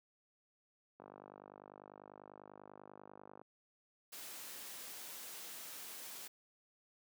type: click train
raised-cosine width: 1 ms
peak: -38 dBFS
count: 122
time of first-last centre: 1-3.415 s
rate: 50.1 Hz
type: noise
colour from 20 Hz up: white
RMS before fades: -49 dBFS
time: 4.12-6.28 s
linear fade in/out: 10 ms
effects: high-pass 200 Hz 12 dB/octave